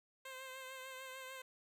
10% pulse tone with vibrato, 523.3 Hz, C5, in tune, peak -39 dBFS, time 0.25-1.42 s, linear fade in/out 5 ms, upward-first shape triangle, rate 6.7 Hz, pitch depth 35 cents each way, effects none

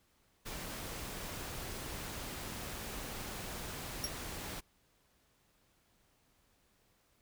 pink noise, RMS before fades -43 dBFS, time 0.45-4.61 s, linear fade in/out 20 ms
sawtooth tone with exponential decay, 5588 Hz, F8, in tune, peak -27 dBFS, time 4.04-4.11 s, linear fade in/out 1 ms, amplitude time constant 15 ms
effects pink hiss -72 dBFS RMS until 7.21 s

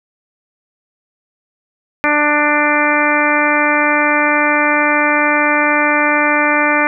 harmonic tone, 296.3 Hz, D4, 15 cents sharp, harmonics 1 / 2 / 3 / 4 / 5 / 6 / 7 / 8, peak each -19 / -19 / -19 / -19 / -19 / -19 / -19 / -19 dBFS, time 2.04-6.87 s, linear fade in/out 0 ms, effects none

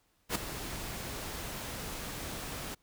pink noise with ADSR envelope, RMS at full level -29 dBFS, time 0.29-2.75 s, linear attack 65 ms, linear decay 4 ms, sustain -11 dB, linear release 12 ms, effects pink hiss -72 dBFS RMS until 2.82 s

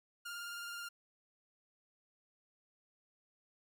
sawtooth tone with vibrato, 1403 Hz, F6, 8 cents sharp, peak -39 dBFS, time 0.25-0.89 s, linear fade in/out 10 ms, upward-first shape triangle, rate 19 Hz, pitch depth 26 cents each way, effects none

